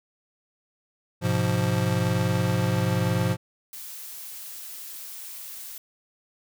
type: chord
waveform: square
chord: F diminished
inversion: first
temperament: just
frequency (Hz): 104.77 / 125.72 / 174.61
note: Ab2 / Cb3 / F3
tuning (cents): +16 / +31 / 0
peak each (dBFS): -27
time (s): 1.21-3.37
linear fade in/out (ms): 50
type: noise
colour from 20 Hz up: blue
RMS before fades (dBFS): -39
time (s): 3.73-5.78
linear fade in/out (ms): 2
effects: none